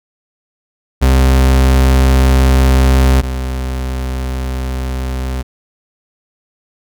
40% pulse tone pair in turn, 65.41 / 64.55 Hz, C2 / C2, 0 / -23 cents, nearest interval unison, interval 23 cents, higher first, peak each -6 / -16 dBFS, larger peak first, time 1.01-3.22 / 3.22-5.43 s, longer neither, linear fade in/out 20 ms, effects none

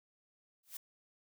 blue noise with exponential growth, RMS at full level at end -39 dBFS, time 0.63-0.77 s, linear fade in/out 5 ms, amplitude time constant 29 ms, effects none

